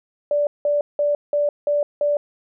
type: tone bursts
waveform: sine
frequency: 584 Hz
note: D5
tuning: 10 cents flat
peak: -16 dBFS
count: 6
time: 0.31-2.17 s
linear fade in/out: 2 ms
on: 160 ms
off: 180 ms
effects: none